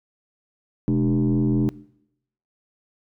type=tone with frequency modulation; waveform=sine; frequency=212.9 Hz; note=G#3; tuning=43 cents sharp; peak=-16 dBFS; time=0.88-1.69 s; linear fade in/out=0 ms; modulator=84.3 Hz; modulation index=1.4; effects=noise-tail reverb RT60 0.8 s tail -22 dB re dry + tanh soft clip ceiling -14 dBFS